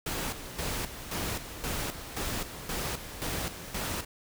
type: noise with tremolo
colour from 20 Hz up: pink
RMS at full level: -33 dBFS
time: 0.06-4.05 s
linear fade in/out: 5 ms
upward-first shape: square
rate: 1.9 Hz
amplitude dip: 65%
effects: none